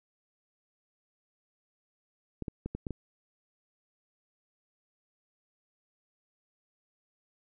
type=clicks; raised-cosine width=3 ms; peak=-22 dBFS; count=6; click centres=2.423 / 2.482 / 2.66 / 2.75 / 2.868 / 2.907 s; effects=none